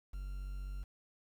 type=tone with quantisation; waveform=triangle; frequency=47.68 Hz; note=G1; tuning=47 cents flat; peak=-37 dBFS; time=0.13-0.84 s; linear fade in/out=10 ms; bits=10; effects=none